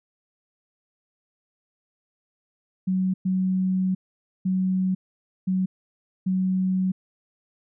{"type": "tone bursts at uneven times", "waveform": "sine", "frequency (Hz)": 186.8, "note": "F#3", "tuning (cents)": 17, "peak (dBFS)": -20, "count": 5, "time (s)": [[2.87, 3.14], [3.25, 3.95], [4.45, 4.95], [5.47, 5.66], [6.26, 6.92]], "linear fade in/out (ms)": 10, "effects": []}